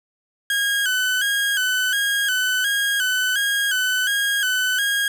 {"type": "tone with vibrato", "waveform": "30% pulse", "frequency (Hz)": 1568, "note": "G6", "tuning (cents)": 0, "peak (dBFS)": -16, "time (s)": [0.5, 5.08], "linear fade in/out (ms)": 2, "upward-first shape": "square", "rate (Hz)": 1.4, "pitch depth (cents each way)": 70, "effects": ["7-bit"]}